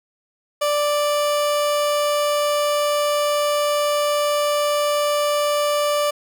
30% pulse tone, 587.3 Hz, D5, in tune, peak -15 dBFS, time 0.61-6.11 s, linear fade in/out 10 ms, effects none

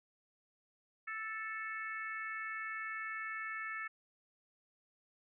harmonic tone, 440 Hz, A4, in tune, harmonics 3 / 4 / 5 / 6, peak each -44 / -42 / -45 / -55 dBFS, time 1.07-3.88 s, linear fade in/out 10 ms, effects none

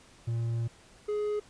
triangle tone pair in turn, 116.1 / 418.8 Hz, A#2 / G#4, -7 / +15 cents, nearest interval octave + minor seventh, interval 2222 cents, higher second, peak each -26 dBFS, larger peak neither, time 0.27-0.68 / 1.08-1.4 s, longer first, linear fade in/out 10 ms, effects pink hiss -57 dBFS RMS until 1.49 s + resampled to 22050 Hz

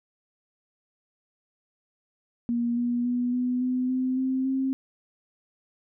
sine tone with pitch steps, 237.2 / 241.1 / 245 / 249 / 253.1 / 257.2 / 261.4 / 265.6 Hz, A#3 / B3 / B3 / B3 / B3 / C4 / C4 / C4, +30 / -41 / -14 / +14 / +43 / -30 / -1 / +26 cents, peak -23 dBFS, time 2.49-4.73 s, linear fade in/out 0 ms, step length 280 ms, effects none

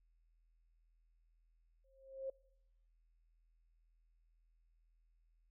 sine tone with exponential growth, 535 Hz, C5, 38 cents sharp, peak -37 dBFS, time 1.84-2.3 s, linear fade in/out 5 ms, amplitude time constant 100 ms, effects noise-tail reverb RT60 0.8 s tail -24 dB re dry + added 41 Hz sine -70 dBFS peak until 5.5 s

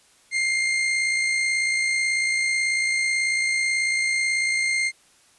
40% pulse tone with amplitude modulation, 2112 Hz, C7, 16 cents sharp, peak -18 dBFS, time 0.31-4.92 s, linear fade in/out 50 ms, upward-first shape sine, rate 58.2 Hz, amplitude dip 35%, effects white hiss -57 dBFS RMS until 5.38 s + resampled to 24000 Hz

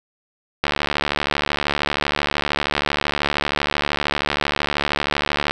click train, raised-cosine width 0.3 ms, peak -3 dBFS, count 356, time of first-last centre 0.64-5.51 s, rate 72.9 Hz, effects none

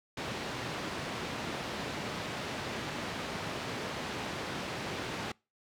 pink band-pass noise, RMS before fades -38 dBFS, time 0.17-5.32 s, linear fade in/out 5 ms, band 130 to 4200 Hz, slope 12 dB/octave, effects noise-tail reverb RT60 0.3 s tail -26 dB re dry

